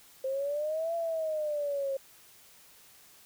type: exponential two-way sweep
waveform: sine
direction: up then down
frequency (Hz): 523.3 to 678 to 537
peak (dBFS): -29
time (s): 0.24-1.97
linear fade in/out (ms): 5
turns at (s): 0.95
effects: white hiss -57 dBFS RMS until 3.25 s